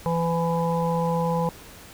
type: harmonic tone with a mistuned harmonic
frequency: 167.7 Hz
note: E3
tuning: 30 cents sharp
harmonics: 1 / 3 / 5 / 6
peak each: -24 / -26 / -29 / -30 dBFS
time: 0.06-1.49 s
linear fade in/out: 0 ms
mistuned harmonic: 6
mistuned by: -15 cents
effects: pink hiss -45 dBFS RMS until 1.93 s